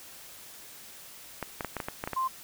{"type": "clicks", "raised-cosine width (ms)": 0.5, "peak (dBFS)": -17, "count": 9, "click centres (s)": [1.427, 1.608, 1.647, 1.767, 1.802, 1.885, 2.039, 2.075, 2.133]}
{"type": "tone", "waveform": "sine", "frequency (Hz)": 1046.5, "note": "C6", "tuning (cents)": 0, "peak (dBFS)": -26, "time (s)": [2.16, 2.28], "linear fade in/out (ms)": 10}
{"effects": ["white hiss -48 dBFS RMS until 2.43 s"]}